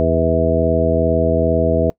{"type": "harmonic tone with a mistuned harmonic", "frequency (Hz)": 82.41, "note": "E2", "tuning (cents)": 0, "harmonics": [1, 2, 3, 4, 5, 6, 8], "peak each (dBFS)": [-20, -22, -22, -23, -23, -19, -18], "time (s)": [0, 1.9], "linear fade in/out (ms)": 0, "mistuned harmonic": 8, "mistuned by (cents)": -34, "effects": ["noise-tail reverb RT60 0.1 s tail -23 dB re dry"]}